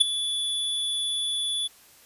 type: tone with ADSR envelope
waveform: square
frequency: 3447 Hz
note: A7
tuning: 36 cents flat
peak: -12 dBFS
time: 0-1.68 s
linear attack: 13 ms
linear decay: 12 ms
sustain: -14 dB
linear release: 18 ms
effects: white hiss -54 dBFS RMS until 2.05 s + resampled to 32000 Hz